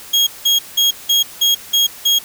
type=tone bursts; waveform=35% pulse; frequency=3278 Hz; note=G#7; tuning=23 cents flat; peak=-9 dBFS; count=7; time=0.13-2.19 s; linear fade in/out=10 ms; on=140 ms; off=180 ms; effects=white hiss -36 dBFS RMS until 2.24 s